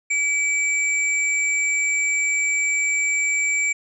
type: tone pair together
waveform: sine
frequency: 2300 / 7342 Hz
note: D7 / A#8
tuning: -37 / -27 cents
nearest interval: octave + minor sixth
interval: 2010 cents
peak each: -19 / -26 dBFS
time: 0.1-3.73 s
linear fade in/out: 10 ms
effects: none